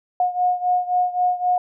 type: beating tone pair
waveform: sine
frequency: 721 / 724.8 Hz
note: F#5 / F#5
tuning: -45 / -36 cents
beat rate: 3.8 Hz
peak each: -19 / -22 dBFS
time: 0.2-1.58 s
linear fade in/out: 2 ms
effects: none